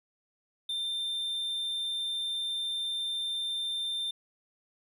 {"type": "tone", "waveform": "triangle", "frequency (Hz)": 3586, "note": "A7", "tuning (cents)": 32, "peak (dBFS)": -29, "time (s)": [0.69, 4.11], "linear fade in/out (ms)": 5, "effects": []}